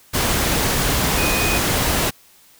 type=tone in noise; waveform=sine; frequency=2491 Hz; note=D#7; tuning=1 cent sharp; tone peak=-23 dBFS; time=1.17-1.59 s; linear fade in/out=20 ms; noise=pink; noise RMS=-19 dBFS; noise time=0.13-2.11 s; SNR=-7 dB; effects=white hiss -51 dBFS RMS until 2.59 s